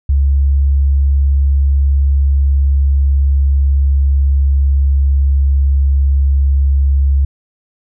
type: tone with pitch glide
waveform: sine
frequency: 69.3 to 68.86 Hz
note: C#2 to C#2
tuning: 0 to -11 cents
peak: -8 dBFS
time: 0.09-7.25 s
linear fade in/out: 5 ms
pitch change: -11 cents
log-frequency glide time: 1.4-5.59 s
effects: none